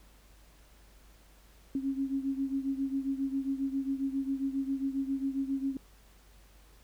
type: beating tone pair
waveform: sine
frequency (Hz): 270 / 277.4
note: C#4 / C#4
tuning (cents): -45 / +1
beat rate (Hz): 7.4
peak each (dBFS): -31 / -35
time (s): 1.75-5.77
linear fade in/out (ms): 2
effects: added 50 Hz sine -57 dBFS peak until 6.83 s + pink hiss -62 dBFS RMS until 6.83 s